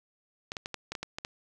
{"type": "clicks", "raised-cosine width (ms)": 0.2, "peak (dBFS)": -18, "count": 9, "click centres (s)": [0.519, 0.568, 0.659, 0.743, 0.92, 0.952, 1.03, 1.185, 1.249], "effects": []}